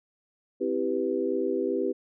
sine chord, C major seventh, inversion none, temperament equal, 261.6 / 329.6 / 392 / 493.9 Hz, C4 / E4 / G4 / B4, 0 / 0 / 0 / 0 cents, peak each -32 / -31 / -28 / -31 dBFS, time 0.6-1.93 s, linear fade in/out 20 ms, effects none

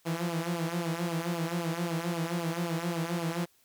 sawtooth tone with flanger, 168.8 Hz, E3, 41 cents sharp, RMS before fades -32 dBFS, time 0.05-3.46 s, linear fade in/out 20 ms, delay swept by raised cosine 0.5 to 5.7 ms, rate 3.8 Hz, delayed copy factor -0.85, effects white hiss -66 dBFS RMS until 3.64 s

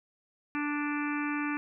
harmonic tone, 293.7 Hz, D4, in tune, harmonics 1 / 3 / 4 / 5 / 6 / 7 / 8 / 9, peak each -31 / -41 / -39 / -40 / -40 / -46 / -40 / -44 dBFS, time 0.55-1.57 s, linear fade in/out 0 ms, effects none

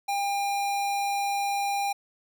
square tone, 802 Hz, G5, 39 cents sharp, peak -26 dBFS, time 0.08-1.93 s, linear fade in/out 10 ms, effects none

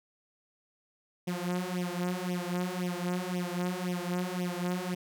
sawtooth tone with flanger, 179.1 Hz, F3, 44 cents sharp, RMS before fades -33 dBFS, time 1.27-4.95 s, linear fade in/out 10 ms, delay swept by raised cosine 0.33 to 5.73 ms, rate 1.9 Hz, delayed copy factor +0.9, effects none

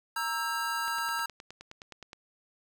square chord, E diminished, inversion second, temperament equal with one note detuned, 932.3 / 1318.5 / 1604.6 Hz, Bb5 / E6 / G6, 0 / 0 / +40 cents, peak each -35 dBFS, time 0.16-1.26 s, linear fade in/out 5 ms
click train, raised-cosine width 0.2 ms, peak -27 dBFS, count 13, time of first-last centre 0.88-2.131 s, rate 9.59 Hz
effects none

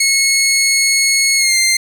15% pulse tone with pitch glide, 2183 to 2095 Hz, C#7 to C7, -27 to +2 cents, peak -4 dBFS, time 0-1.77 s, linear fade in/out 5 ms, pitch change -71 cents, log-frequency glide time 1.37-1.56 s, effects none

